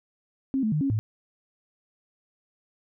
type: tone with pitch steps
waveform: sine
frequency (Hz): 267.7 / 217.1 / 151.7 / 274.9 / 108.1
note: C4 / A3 / D#3 / C#4 / A2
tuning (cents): +40 / -23 / -44 / -14 / -30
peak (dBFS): -22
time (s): 0.54-0.99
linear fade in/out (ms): 0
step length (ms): 90
effects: none